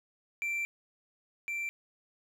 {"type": "tone pair in turn", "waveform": "triangle", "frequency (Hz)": [2349, 2349], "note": ["D7", "D7"], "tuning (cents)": [0, 0], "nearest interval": "unison", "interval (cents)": 0, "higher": "neither", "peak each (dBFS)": [-29, -31], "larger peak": "first", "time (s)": [[0.42, 0.65], [1.48, 1.69]], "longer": "first", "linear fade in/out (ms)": 0, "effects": []}